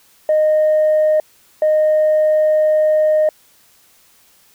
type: tone pair in turn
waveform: sine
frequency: 617 / 617 Hz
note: D#5 / D#5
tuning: -15 / -15 cents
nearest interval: unison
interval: 0 cents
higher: neither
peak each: -9 dBFS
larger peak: neither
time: 0.29-1.2 / 1.62-3.29 s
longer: second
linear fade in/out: 2 ms
effects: tanh soft clip ceiling -8 dBFS + white hiss -52 dBFS RMS until 4.54 s